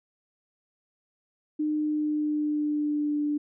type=tone with pitch glide; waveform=sine; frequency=303.7 to 295.1 Hz; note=D#4 to D4; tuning=-42 to +8 cents; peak=-24 dBFS; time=1.59-3.38 s; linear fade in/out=10 ms; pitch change=-50 cents; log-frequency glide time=1.73-3.21 s; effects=none